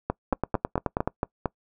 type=two click trains; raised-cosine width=1 ms; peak=-10 / -10 dBFS; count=8 / 7; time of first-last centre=0.33-1.075 / 0.1-1.457 s; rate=9.39 / 4.42 Hz; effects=noise-tail reverb RT60 0.1 s tail -24 dB re dry